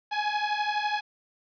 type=beating tone pair; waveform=sawtooth; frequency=832 / 844 Hz; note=G#5 / G#5; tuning=+3 / +28 cents; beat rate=12 Hz; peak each=-25 dBFS; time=0.11-1.01 s; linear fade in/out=20 ms; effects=resampled to 11025 Hz + 9-bit